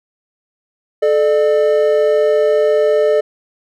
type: tone pair together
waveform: triangle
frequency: 434.2 / 599.6 Hz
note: A4 / D5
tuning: -23 / +36 cents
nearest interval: tritone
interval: 559 cents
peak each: -11 dBFS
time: 1.02-3.21 s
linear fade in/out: 10 ms
effects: none